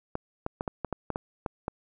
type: clicks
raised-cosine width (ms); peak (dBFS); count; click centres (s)
1; -16; 10; 0.154 / 0.464 / 0.609 / 0.678 / 0.847 / 0.927 / 1.103 / 1.159 / 1.462 / 1.681
effects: none